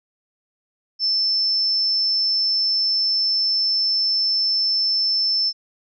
sine tone, 5300 Hz, E8, 9 cents sharp, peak -17 dBFS, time 0.99-5.53 s, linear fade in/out 50 ms, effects none

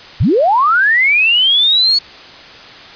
sine linear sweep, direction up, 65.41 to 4435 Hz, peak -8 dBFS, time 0.2-1.99 s, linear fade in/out 10 ms, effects white hiss -35 dBFS RMS until 2.95 s + resampled to 11025 Hz

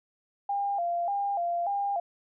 sine tone with vibrato, 745 Hz, F#5, 12 cents sharp, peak -26 dBFS, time 0.49-2 s, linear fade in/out 5 ms, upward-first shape square, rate 1.7 Hz, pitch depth 130 cents each way, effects none

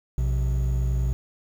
triangle tone pair together, 59.97 / 129 Hz, A#1 / C3, +50 / -24 cents, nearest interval octave + minor second, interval 1326 cents, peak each -20 / -25 dBFS, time 0.18-1.13 s, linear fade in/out 0 ms, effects 8-bit

